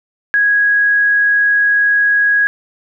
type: tone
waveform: sine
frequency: 1657 Hz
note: G#6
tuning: 4 cents flat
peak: -9 dBFS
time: 0.34-2.47 s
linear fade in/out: 0 ms
effects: none